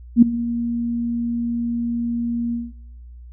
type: tone with ADSR envelope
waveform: sine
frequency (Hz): 235.6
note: A#3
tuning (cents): +19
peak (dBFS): -3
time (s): 0.16-2.73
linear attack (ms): 62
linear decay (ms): 7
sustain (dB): -17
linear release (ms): 200
effects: noise-tail reverb RT60 0.9 s tail -19 dB re dry + added 60 Hz sine -37 dBFS peak until 3.32 s